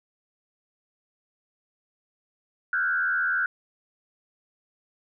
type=tone with frequency modulation; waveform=sine; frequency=1500 Hz; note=F#6; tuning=23 cents sharp; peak=-22 dBFS; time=2.73-3.46 s; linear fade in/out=2 ms; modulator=83.6 Hz; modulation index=1.2; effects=none